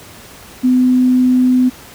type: tone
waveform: sine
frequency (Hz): 253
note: B3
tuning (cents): +42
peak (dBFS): -8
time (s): 0.63-1.7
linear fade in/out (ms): 20
effects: pink hiss -37 dBFS RMS until 1.94 s + high-pass 60 Hz 12 dB/octave